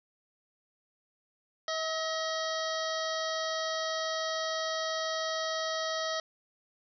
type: harmonic tone with a mistuned harmonic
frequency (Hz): 641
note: E5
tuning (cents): -49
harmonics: 1 / 2 / 3 / 5 / 6 / 7 / 8 / 9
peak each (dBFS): -34 / -37 / -39 / -41 / -42 / -42 / -43 / -44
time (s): 1.68-6.2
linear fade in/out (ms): 2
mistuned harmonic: 3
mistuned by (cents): -22
effects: none